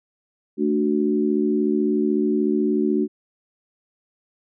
sine chord, D major, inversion second, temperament equal, 220 / 293.7 / 370 Hz, A3 / D4 / F#4, 0 / 0 / 0 cents, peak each -22 dBFS, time 0.57-3.08 s, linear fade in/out 50 ms, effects none

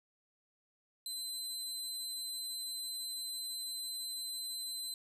25% pulse tone, 4053 Hz, B7, 44 cents sharp, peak -34 dBFS, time 1.06-4.94 s, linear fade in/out 2 ms, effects none

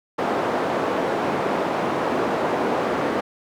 white band-pass noise, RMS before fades -23 dBFS, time 0.18-3.21 s, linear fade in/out 10 ms, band 230 to 750 Hz, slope 12 dB/octave, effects none

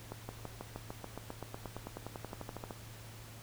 accelerating click train, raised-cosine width 1 ms, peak -27 dBFS, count 24, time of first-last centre 0.12-2.708 s, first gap 170 ms, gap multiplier 0.96, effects added 111 Hz sine -51 dBFS peak until 3.42 s + pink hiss -53 dBFS RMS until 3.42 s

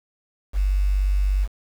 sine tone with quantisation, 48.45 Hz, G1, 20 cents flat, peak -17 dBFS, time 0.53-1.48 s, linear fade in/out 50 ms, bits 7, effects none

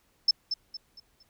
sine tone with echo, 5274 Hz, E8, in tune, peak -17 dBFS, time 0.28-0.31 s, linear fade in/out 5 ms, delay 230 ms, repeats 4, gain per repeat -9 dB, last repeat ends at 1.23 s, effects pink hiss -68 dBFS RMS until 1.29 s

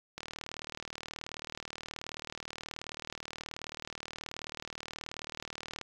click train, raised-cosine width 0.2 ms, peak -22 dBFS, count 219, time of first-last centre 0.18-5.813 s, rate 38.7 Hz, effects 9-bit

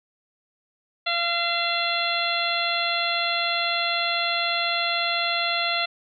harmonic tone with a mistuned harmonic, 686 Hz, F5, 31 cents flat, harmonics 1 / 2 / 3 / 4 / 5 / 6, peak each -29 / -29 / -29 / -29 / -29 / -29 dBFS, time 1.06-5.86 s, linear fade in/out 10 ms, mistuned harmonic 4, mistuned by -17 cents, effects none

